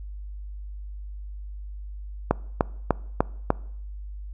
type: click train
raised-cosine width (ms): 1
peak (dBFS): -4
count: 5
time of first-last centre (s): 2.31-3.504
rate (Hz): 3.35
effects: noise-tail reverb RT60 0.7 s tail -23 dB re dry + added 50 Hz sine -34 dBFS peak until 4.33 s